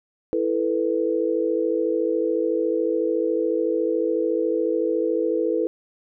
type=chord; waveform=sine; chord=E suspended fourth; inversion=none; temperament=equal; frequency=329.6 / 440 / 493.9 Hz; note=E4 / A4 / B4; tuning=0 / 0 / 0 cents; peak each=-24 dBFS; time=0.33-5.67 s; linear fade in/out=0 ms; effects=none